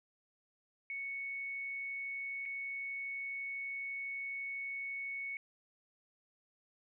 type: tone with dropouts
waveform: sine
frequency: 2217 Hz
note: C#7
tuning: in tune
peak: -38 dBFS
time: 0.9-5.37 s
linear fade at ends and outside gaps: 1 ms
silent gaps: 2.455-2.459 s
effects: none